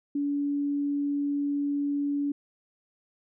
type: tone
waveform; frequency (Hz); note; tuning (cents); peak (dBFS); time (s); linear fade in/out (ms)
sine; 285.9; D4; -46; -25; 0.15-2.32; 5
effects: none